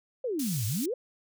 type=exponential two-way sweep; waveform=sine; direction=down then up; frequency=545 to 98 to 545 Hz; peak=-28 dBFS; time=0.24-0.94 s; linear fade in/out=5 ms; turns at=0.66 s
type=high-pass noise; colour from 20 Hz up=pink; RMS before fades=-37 dBFS; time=0.39-0.86 s; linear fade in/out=5 ms; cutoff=5700 Hz; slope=12 dB/octave
effects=none